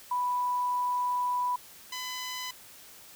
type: tone pair in turn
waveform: sine / 10% pulse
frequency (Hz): 987.8 / 1006.8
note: B5 / B5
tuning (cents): 0 / +33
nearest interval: unison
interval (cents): 33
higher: second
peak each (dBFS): -26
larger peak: neither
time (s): 0.11-1.56 / 1.92-2.51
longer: first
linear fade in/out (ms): 5
effects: white hiss -51 dBFS RMS until 3.15 s